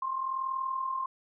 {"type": "tone with amplitude modulation", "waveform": "sine", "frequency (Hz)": 1057, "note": "C6", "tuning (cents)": 17, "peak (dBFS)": -27, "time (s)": [0.02, 1.06], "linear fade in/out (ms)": 5, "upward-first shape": "sine", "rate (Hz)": 40.8, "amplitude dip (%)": 60, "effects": []}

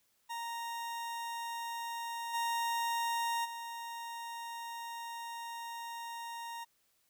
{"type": "tone with level steps", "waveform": "40% pulse", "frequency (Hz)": 931, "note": "A#5", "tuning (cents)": -2, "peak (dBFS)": [-37, -31, -40], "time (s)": [0.29, 6.65], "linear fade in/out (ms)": 20, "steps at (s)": [2.33, 3.44], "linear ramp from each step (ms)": 20, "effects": ["white hiss -74 dBFS RMS until 7.09 s"]}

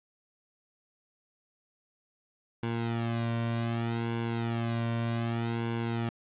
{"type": "tone with flanger", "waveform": "sawtooth", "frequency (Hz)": 116.2, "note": "A#2", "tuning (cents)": -5, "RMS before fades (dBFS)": -31, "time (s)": [2.63, 6.09], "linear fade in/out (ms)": 0, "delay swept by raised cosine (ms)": [1.6, 2.38], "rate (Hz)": 0.65, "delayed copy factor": -1, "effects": ["resampled to 8000 Hz", "9-bit"]}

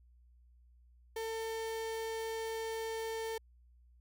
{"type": "tone", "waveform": "35% pulse", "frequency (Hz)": 448.1, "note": "A4", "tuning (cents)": 32, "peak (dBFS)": -35, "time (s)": [1.16, 3.38], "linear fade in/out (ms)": 5, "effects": ["added 60 Hz sine -60 dBFS peak until 4 s"]}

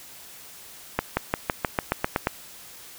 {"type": "accelerating click train", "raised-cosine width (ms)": 0.5, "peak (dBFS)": -6, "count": 10, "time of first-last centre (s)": [0.99, 2.271], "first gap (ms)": 180, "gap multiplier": 0.94, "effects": ["white hiss -45 dBFS RMS until 2.98 s"]}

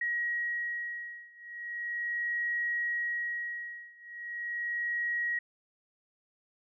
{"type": "beating tone pair", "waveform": "sine", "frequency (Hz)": [1900, 1900.38], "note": ["A#6", "A#6"], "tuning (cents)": [33, 33], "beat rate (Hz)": 0.38, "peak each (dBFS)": [-34, -35], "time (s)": [0.01, 5.39], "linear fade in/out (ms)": 5, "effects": []}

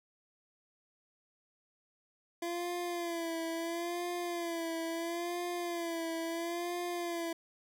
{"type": "tone with vibrato", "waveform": "25% pulse", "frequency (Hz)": 340, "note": "F4", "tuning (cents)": -46, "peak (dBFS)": -31, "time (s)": [2.42, 7.33], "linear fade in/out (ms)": 5, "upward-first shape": "sine", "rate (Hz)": 0.74, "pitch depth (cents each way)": 58, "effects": []}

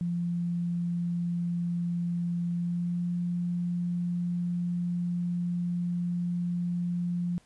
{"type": "tone with pitch glide", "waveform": "sine", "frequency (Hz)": [172.9, 175.01], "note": ["F3", "F3"], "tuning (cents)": [-17, 4], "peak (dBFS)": -27, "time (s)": [0.01, 7.38], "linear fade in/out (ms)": 0, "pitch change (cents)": 21, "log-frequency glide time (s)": [2.53, 3.07], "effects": ["pink hiss -63 dBFS RMS until 7.45 s", "resampled to 24000 Hz"]}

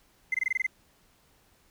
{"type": "tone bursts", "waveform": "triangle", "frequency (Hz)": 2065, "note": "C7", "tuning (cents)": -23, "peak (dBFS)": -20, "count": 8, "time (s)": [0.32, 0.666], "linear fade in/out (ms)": 5, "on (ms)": 24, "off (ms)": 22, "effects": ["tanh soft clip ceiling -21 dBFS", "pink hiss -64 dBFS RMS until 1.7 s"]}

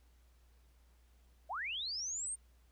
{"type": "linear sweep", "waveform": "sine", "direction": "up", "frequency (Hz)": [582, 8870], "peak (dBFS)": -37, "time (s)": [1.49, 2.36], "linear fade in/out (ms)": 20, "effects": ["added 60 Hz sine -63 dBFS peak until 2.71 s", "pink hiss -74 dBFS RMS until 2.71 s"]}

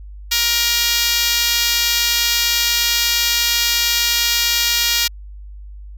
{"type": "tone with high-pass filter", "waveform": "5% pulse", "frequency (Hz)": 471.5, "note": "A#4", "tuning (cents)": 20, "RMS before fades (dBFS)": -17, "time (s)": [0.31, 5.08], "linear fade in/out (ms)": 10, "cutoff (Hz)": 2200, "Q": 0.59, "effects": ["added 50 Hz sine -32 dBFS peak until 5.97 s"]}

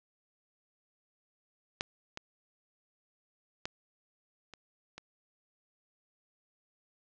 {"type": "clicks", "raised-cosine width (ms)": 0.2, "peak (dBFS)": [-14, -22, -18, -30, -27], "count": 5, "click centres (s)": [1.809, 2.174, 3.655, 4.537, 4.98], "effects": ["low-pass 7000 Hz 12 dB/octave"]}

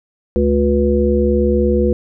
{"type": "harmonic tone with a mistuned harmonic", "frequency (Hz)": 71.9, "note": "D2", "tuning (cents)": -36, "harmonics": [1, 3, 5, 7], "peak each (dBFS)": [-17, -17, -17, -17], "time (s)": [0.36, 1.93], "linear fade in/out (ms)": 0, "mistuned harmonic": 7, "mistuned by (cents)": -51, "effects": []}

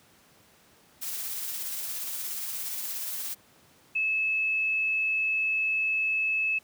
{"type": "noise with tremolo", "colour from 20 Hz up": "blue", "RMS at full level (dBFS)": -33, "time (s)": [1.01, 3.35], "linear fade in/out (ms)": 20, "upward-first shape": "sine", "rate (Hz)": 17, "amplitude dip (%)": 25}
{"type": "tone", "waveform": "sine", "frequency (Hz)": 2600, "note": "E7", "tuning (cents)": -24, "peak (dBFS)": -24, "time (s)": [3.95, 6.59], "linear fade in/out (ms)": 10}
{"effects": ["pink hiss -59 dBFS RMS until 6.63 s", "high-pass 100 Hz 12 dB/octave"]}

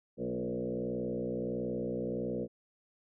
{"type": "tone with frequency modulation", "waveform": "sine", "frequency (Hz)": 349.2, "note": "F4", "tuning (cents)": 0, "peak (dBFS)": -32, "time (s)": [0.17, 2.48], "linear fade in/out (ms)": 50, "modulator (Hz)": 61.5, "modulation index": 3.2, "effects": []}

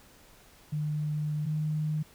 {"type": "tone pair in turn", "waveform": "sine", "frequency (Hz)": [150.8, 153.52], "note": ["D3", "D#3"], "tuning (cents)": [46, -23], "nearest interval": "unison", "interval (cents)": 31, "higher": "second", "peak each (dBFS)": [-28, -27], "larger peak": "second", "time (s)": [[0.72, 1.46], [1.46, 2.03]], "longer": "first", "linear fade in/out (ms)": 10, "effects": ["pink hiss -57 dBFS RMS until 2.14 s"]}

